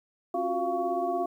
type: tone cluster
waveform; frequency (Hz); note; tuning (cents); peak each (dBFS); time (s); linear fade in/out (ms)
sine; 270.7 / 352 / 369.2 / 693 / 1121; C#4 / F4 / F#4 / F5 / C#6; -41 / +14 / -4 / -14 / +19; -37 / -33 / -34 / -28 / -37; 0.34-1.26; 5
effects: 10-bit